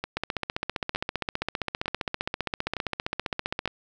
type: two click trains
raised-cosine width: 0.3 ms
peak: -14 / -11 dBFS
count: 5 / 54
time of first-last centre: 0.04-3.676 / 0.17-3.657 s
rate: 1.1 / 15.2 Hz
effects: none